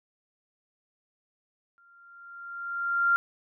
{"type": "tone with exponential growth", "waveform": "sine", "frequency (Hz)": 1389, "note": "F6", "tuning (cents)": -10, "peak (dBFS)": -18, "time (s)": [1.78, 3.16], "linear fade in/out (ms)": 0, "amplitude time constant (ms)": 300, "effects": []}